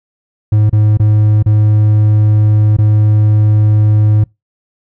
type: tone with dropouts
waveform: triangle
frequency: 106.3 Hz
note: G#2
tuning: 41 cents sharp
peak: -4 dBFS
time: 0.52-4.24 s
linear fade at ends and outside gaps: 5 ms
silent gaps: 0.696-0.728 / 0.973-0.997 / 1.427-1.46 / 2.768-2.785 s
effects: noise-tail reverb RT60 0.2 s tail -25 dB re dry